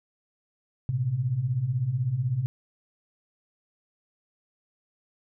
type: beating tone pair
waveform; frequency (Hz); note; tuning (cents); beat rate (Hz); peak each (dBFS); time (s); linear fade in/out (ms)
sine; 113.5 / 129.5; A#2 / C3; -46 / -17; 16; -30 / -25; 0.89-2.46; 0
effects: none